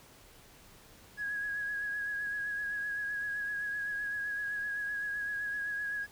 triangle tone with vibrato, 1661.2 Hz, G#6, in tune, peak -29 dBFS, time 1.17-6.07 s, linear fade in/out 50 ms, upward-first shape triangle, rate 7.8 Hz, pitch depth 33 cents each way, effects tanh soft clip ceiling -31 dBFS + pink hiss -57 dBFS RMS until 6.11 s

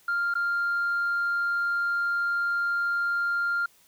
sine tone with dropouts, 1396.9 Hz, F6, in tune, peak -22 dBFS, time 0.08-3.66 s, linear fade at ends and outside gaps 5 ms, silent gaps 0.34-0.352 s, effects tanh soft clip ceiling -21 dBFS + white hiss -60 dBFS RMS until 3.87 s

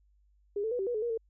sine tone with pitch steps, 406.9 / 443.1 / 489.9 / 386.8 / 483.5 / 428.4 / 473.8 / 450.8 Hz, G#4 / A4 / B4 / G4 / B4 / A4 / A#4 / A4, -35 / +12 / -14 / -23 / -37 / -46 / +28 / +42 cents, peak -29 dBFS, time 0.56-1.176 s, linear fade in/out 5 ms, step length 77 ms, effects added 50 Hz sine -63 dBFS peak until 1.29 s

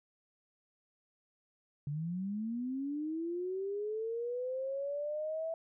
sine linear sweep, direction up, 140 to 659.3 Hz, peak -34 dBFS, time 1.87-5.54 s, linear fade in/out 2 ms, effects none

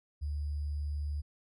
sine tone with sample-and-hold, 73.42 Hz, D2, in tune, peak -32 dBFS, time 0.21-1.22 s, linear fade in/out 20 ms, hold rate 4900 Hz, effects resampled to 22050 Hz

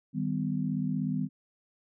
sine chord, Eb augmented, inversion none, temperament equal with one note detuned, 155.56 / 196 / 252.3 Hz, Eb3 / G3 / B3, 0 / 0 / +37 cents, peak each -32 dBFS, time 0.13-1.29 s, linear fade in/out 50 ms, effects none

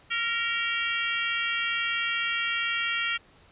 harmonic tone with a mistuned harmonic, 461.1 Hz, A#4, 19 cents flat, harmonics 3 / 4 / 5 / 6 / 7, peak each -32 / -32 / -32 / -32 / -32 dBFS, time 0.1-3.18 s, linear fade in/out 20 ms, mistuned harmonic 4, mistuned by +36 cents, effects pink hiss -57 dBFS RMS until 3.51 s + resampled to 8000 Hz

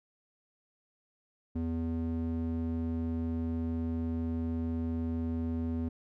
square tone with band-pass filter, 82.1 Hz, E2, 6 cents flat, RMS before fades -33 dBFS, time 1.55-5.89 s, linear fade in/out 10 ms, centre 200 Hz, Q 2.4, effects none

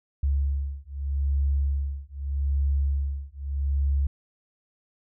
sine beating tone pair, 69.3 / 70.11 Hz, C#2 / C#2, 0 / +20 cents, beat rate 0.81 Hz, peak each -26 dBFS, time 0.23-4.07 s, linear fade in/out 5 ms, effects none

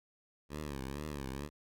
10% pulse tone with vibrato, 70.8 Hz, C#2, 37 cents sharp, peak -31 dBFS, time 0.49-1.5 s, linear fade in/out 50 ms, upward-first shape triangle, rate 2.2 Hz, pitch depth 160 cents each way, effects none

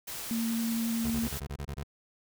white noise, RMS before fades -39 dBFS, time 0.07-1.4 s, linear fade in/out 10 ms
sine tone with vibrato, 228.9 Hz, A#3, 31 cents flat, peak -28 dBFS, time 0.31-1.27 s, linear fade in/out 0 ms, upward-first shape triangle, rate 11 Hz, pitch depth 12 cents each way
25% pulse tone bursts, 71.6 Hz, D2, 43 cents flat, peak -31 dBFS, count 9, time 1.04-1.835 s, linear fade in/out 10 ms, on 67 ms, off 24 ms
effects none

